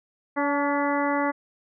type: harmonic tone with a mistuned harmonic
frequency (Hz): 284.9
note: C#4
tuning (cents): +48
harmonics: 1 / 2 / 3 / 4 / 5 / 6 / 7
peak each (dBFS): -26 / -28 / -28 / -30 / -34 / -35 / -33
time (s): 0.36-1.32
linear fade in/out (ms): 20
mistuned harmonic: 3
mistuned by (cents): +28
effects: none